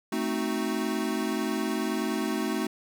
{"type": "chord", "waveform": "square", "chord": "A diminished seventh", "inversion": "none", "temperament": "equal", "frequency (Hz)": [220, 261.6, 311.1, 370], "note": ["A3", "C4", "Eb4", "Gb4"], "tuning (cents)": [0, 0, 0, 0], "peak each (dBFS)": [-32, -34, -33, -34], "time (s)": [0.12, 2.67], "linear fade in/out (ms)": 5, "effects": []}